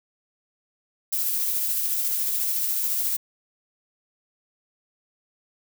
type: noise with tremolo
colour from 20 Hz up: violet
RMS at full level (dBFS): -24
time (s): 1.12-3.17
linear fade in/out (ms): 10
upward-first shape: sine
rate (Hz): 14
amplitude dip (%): 25
effects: none